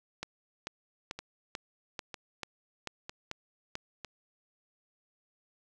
two click trains, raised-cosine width 0.2 ms, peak -23 / -19 dBFS, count 4 / 9, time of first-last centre 1.19-4.047 / 0.23-3.754 s, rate 1.05 / 2.27 Hz, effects none

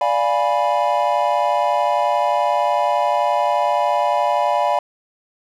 triangle chord, D diminished seventh, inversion none, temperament equal with one note detuned, 587.3 / 698.5 / 830.6 / 984.3 Hz, D5 / F5 / Ab5 / Cb6, 0 / 0 / 0 / -6 cents, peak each -19 dBFS, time 0.01-4.79 s, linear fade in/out 2 ms, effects none

